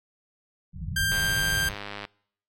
white low-pass noise, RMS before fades -33 dBFS, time 0.73-1.76 s, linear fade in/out 50 ms, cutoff 180 Hz, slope 96 dB/octave
sawtooth tone, 1584 Hz, G6, 18 cents sharp, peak -20 dBFS, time 0.96-1.69 s, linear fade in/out 5 ms
click train, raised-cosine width 0.3 ms, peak -19 dBFS, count 96, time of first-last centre 1.12-2.051 s, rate 102 Hz
effects noise-tail reverb RT60 0.7 s tail -26 dB re dry + AAC 64 kbps

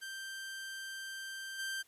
sawtooth tone with level steps, 1570 Hz, G6, 2 cents sharp, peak -38 / -33 dBFS, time 0.01-1.83 s, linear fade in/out 20 ms, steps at 1.58 s, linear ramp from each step 20 ms, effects white hiss -67 dBFS RMS until 1.87 s + resampled to 32000 Hz

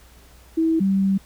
sine tone pair in turn, 324.3 / 194.06 Hz, E4 / G3, -28 / -17 cents, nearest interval major sixth, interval 889 cents, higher first, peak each -16 dBFS, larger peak neither, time 0.57-0.8 / 0.8-1.18 s, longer second, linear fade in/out 10 ms, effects added 60 Hz sine -49 dBFS peak until 1.25 s + pink hiss -52 dBFS RMS until 1.25 s

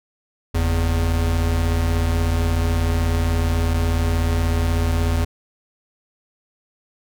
square tone pair together, 46.58 / 83 Hz, F#1 / E2, +12 / +12 cents, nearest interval minor seventh, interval 1000 cents, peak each -23 / -19 dBFS, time 0.54-5.25 s, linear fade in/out 10 ms, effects none

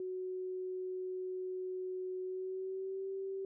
sine tone with pitch glide, 370.2 to 386.6 Hz, F#4 to G4, +1 to -24 cents, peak -37 dBFS, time 0-3.45 s, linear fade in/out 2 ms, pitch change +75 cents, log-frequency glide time 2.22-3.08 s, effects none

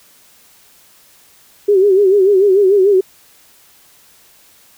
sine tone with vibrato, 392 Hz, G4, in tune, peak -7 dBFS, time 1.68-3.01 s, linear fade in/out 10 ms, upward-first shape sine, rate 6.8 Hz, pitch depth 100 cents each way, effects white hiss -48 dBFS RMS until 4.77 s

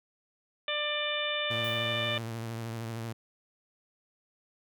harmonic tone, 594 Hz, D5, 20 cents sharp, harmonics 1 / 2 / 3 / 4 / 5 / 6, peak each -35 / -39 / -37 / -36 / -36 / -35 dBFS, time 0.68-2.18 s, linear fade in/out 2 ms
sawtooth tone with vibrato, 114.3 Hz, A#2, 34 cents flat, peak -31 dBFS, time 1.5-3.13 s, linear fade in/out 10 ms, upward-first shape triangle, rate 13 Hz, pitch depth 48 cents each way
violet noise with exponential decay, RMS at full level -44 dBFS, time 1.64-2.01 s, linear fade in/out 5 ms, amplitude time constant 80 ms
effects none

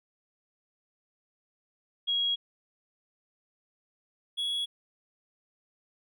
sine / triangle tone pair in turn, 3300 / 3352 Hz, G#7 / G#7, -12 / +15 cents, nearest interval unison, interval 27 cents, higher second, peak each -25 / -27 dBFS, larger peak first, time 2.07-2.36 / 4.37-4.66 s, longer neither, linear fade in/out 20 ms, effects none

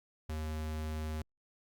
square tone, 77.78 Hz, D#2, in tune, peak -36 dBFS, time 0.29-1.22 s, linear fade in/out 5 ms, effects Opus 48 kbps

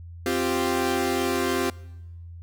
sawtooth chord, C suspended fourth, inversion none, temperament equal, 261.6 / 349.2 / 392 Hz, C4 / F4 / G4, 0 / 0 / 0 cents, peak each -23 dBFS, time 0.26-1.7 s, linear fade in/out 2 ms, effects noise-tail reverb RT60 1.0 s tail -22 dB re dry + added 85 Hz sine -38 dBFS peak until 2.42 s

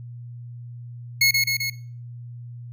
25% pulse tone with echo, 2177 Hz, C#7, 32 cents flat, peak -11 dBFS, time 1.21-1.31 s, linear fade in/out 5 ms, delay 130 ms, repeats 3, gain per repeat -3 dB, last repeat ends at 1.7 s, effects noise-tail reverb RT60 0.4 s tail -18 dB re dry + added 120 Hz sine -35 dBFS peak until 2.72 s

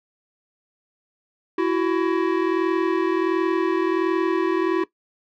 square tone pair together, 333 / 374.4 Hz, E4 / F#4, +18 / +20 cents, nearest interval major second, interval 202 cents, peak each -22 dBFS, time 1.58-4.84 s, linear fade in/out 5 ms, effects noise-tail reverb RT60 0.1 s tail -18 dB re dry + low-pass 2000 Hz 12 dB/octave

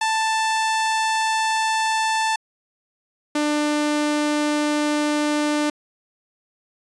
sawtooth tone pair in turn, 883 / 297.8 Hz, A5 / D4, +6 / +24 cents, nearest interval octave + perfect fifth, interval 1882 cents, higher first, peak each -15 dBFS, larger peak neither, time 0.01-2.36 / 3.35-5.7 s, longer neither, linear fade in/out 5 ms, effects resampled to 22050 Hz

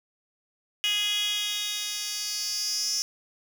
10% pulse tone with high-pass filter sweep, 415.3 Hz, G#4, in tune, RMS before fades -29 dBFS, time 0.84-3.02 s, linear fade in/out 0 ms, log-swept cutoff 3000 to 5400 Hz, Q 8, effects none

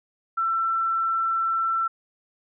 sine tone, 1341 Hz, E6, 29 cents sharp, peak -21 dBFS, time 0.37-1.88 s, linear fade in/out 10 ms, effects none

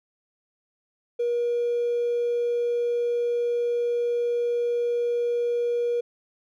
triangle tone with hard clipping, 477.7 Hz, A#4, 42 cents sharp, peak -22 dBFS, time 1.19-6.01 s, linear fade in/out 10 ms, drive 3 dB, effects none

